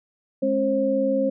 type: tone cluster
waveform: sine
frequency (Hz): 210.1 / 270.7 / 535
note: G#3 / C#4 / C5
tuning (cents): +20 / -41 / +38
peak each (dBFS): -27 / -24 / -21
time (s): 0.42-1.3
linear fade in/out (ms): 10
effects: none